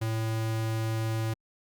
square tone, 111.6 Hz, A2, 25 cents sharp, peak -28 dBFS, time 0.01-1.34 s, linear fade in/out 10 ms, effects Opus 48 kbps

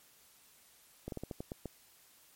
slowing click train, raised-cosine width 2 ms, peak -26 dBFS, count 8, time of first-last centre 1.08-1.657 s, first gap 42 ms, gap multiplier 1.22, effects white hiss -63 dBFS RMS until 2.35 s + MP3 64 kbps

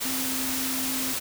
sine tone in noise, 261.6 Hz, C4, in tune, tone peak -32 dBFS, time 0.04-1.14 s, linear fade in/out 20 ms, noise white, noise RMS -29 dBFS, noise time 0-1.2 s, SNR -6 dB, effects none

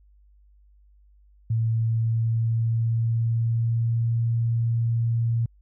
sine tone with pitch glide, 113.2 to 115.91 Hz, A2 to A#2, +50 to -9 cents, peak -20 dBFS, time 1.5-5.46 s, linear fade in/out 5 ms, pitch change +41 cents, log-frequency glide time 1.69-4.14 s, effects added 50 Hz sine -53 dBFS peak until 5.61 s

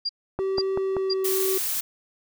sine tone bursts, 4783 Hz, D8, 31 cents sharp, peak -23 dBFS, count 3, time 0.05-1.139 s, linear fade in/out 10 ms, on 43 ms, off 480 ms
triangle tone with pitch glide, 384.8 to 381.5 Hz, G4 to G4, -32 to -47 cents, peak -21 dBFS, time 0.39-1.58 s, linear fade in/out 5 ms, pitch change -15 cents, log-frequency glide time 0.8-1.2 s
click train, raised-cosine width 1 ms, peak -15 dBFS, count 4, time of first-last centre 0.39-0.967 s, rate 5.2 Hz
blue noise, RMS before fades -27 dBFS, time 1.24-1.81 s, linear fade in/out 10 ms
effects none

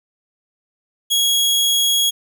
sawtooth tone, 3317 Hz, G#7, 3 cents flat, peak -11 dBFS, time 1.1-2.11 s, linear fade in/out 20 ms, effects none

